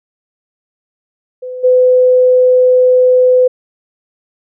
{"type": "tone with level steps", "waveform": "sine", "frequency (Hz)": 505, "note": "B4", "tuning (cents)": 39, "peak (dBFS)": [-21, -5], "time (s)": [1.42, 3.48], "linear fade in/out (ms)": 10, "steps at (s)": 1.63, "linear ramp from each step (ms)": 20, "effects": []}